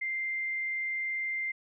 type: tone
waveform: sine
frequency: 2093 Hz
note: C7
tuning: in tune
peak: -30 dBFS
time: 0.01-1.52 s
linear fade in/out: 10 ms
effects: none